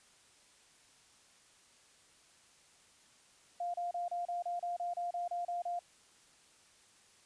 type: tone bursts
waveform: sine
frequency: 700 Hz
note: F5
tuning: 4 cents sharp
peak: -34 dBFS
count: 13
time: 3.6-5.792 s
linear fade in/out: 5 ms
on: 140 ms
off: 31 ms
effects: white hiss -64 dBFS RMS until 7.25 s + resampled to 22050 Hz